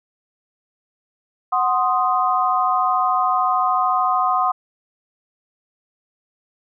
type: chord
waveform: sine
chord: C diminished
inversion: second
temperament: equal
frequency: 740 / 1046.5 / 1244.5 Hz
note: Gb5 / C6 / Eb6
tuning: 0 / 0 / 0 cents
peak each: -20 dBFS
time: 1.52-4.52 s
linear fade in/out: 10 ms
effects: none